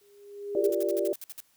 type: tone with exponential growth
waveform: sine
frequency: 406.4 Hz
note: G#4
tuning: 38 cents flat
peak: -21 dBFS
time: 0.01-0.7 s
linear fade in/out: 5 ms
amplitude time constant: 150 ms
type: chord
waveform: sine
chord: G minor seventh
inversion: third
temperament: equal with one note detuned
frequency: 344.2 / 392 / 466.2 / 587.3 Hz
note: F4 / G4 / Bb4 / D5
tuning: -25 / 0 / 0 / 0 cents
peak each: -31 / -29 / -34 / -29 dBFS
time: 0.55-1.13 s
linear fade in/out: 2 ms
type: noise bursts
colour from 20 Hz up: blue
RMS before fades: -40 dBFS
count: 10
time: 0.64-1.403 s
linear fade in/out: 0 ms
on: 25 ms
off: 57 ms
effects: white hiss -66 dBFS RMS until 1.56 s